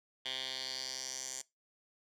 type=tone with band-pass filter sweep; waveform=10% pulse; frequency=130.81 Hz; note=C3; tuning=in tune; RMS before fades=-41 dBFS; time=0.25-1.42 s; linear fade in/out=10 ms; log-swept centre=3300 to 7000 Hz; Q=3.9; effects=noise-tail reverb RT60 0.2 s tail -21 dB re dry